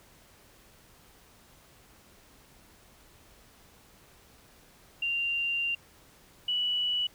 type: tone pair in turn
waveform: sine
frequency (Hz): 2779 / 2950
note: F7 / F#7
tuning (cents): -9 / -6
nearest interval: minor second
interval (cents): 103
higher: second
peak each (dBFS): -27 / -26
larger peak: second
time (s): 5.02-5.75 / 6.48-7.07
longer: first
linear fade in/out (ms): 5
effects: pink hiss -58 dBFS RMS until 7.14 s